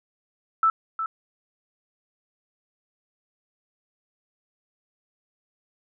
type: tone with echo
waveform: sine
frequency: 1318.5 Hz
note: E6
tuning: in tune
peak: -16 dBFS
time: 0.63-0.7 s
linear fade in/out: 2 ms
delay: 360 ms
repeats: 1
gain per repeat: -9 dB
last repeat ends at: 1.06 s
effects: none